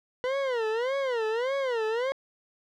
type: tone with vibrato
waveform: 40% pulse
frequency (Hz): 490.7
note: B4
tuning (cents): -11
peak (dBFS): -25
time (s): 0.24-2.12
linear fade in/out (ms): 0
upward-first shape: sine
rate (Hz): 1.7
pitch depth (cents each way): 210
effects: low-pass 3000 Hz 12 dB/octave + 11-bit